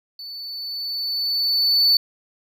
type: tone with level ramp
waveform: triangle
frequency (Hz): 4489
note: C#8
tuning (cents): +21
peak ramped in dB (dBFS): -32 to -11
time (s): 0.19-1.97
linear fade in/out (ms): 2
effects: none